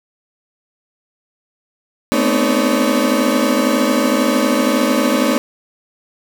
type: tone cluster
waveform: 35% pulse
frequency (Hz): 218.7 / 247.7 / 260.6 / 309.6 / 565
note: A3 / B3 / C4 / D#4 / C#5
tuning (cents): -10 / +5 / -7 / -9 / +33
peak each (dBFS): -18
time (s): 2.12-5.38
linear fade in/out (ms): 0
effects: none